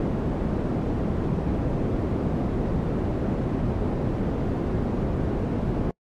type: low-pass noise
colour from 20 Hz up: white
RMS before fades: -25 dBFS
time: 0-5.91 s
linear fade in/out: 2 ms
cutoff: 300 Hz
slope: 12 dB/octave
effects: noise-tail reverb RT60 0.1 s tail -26 dB re dry + MP3 64 kbps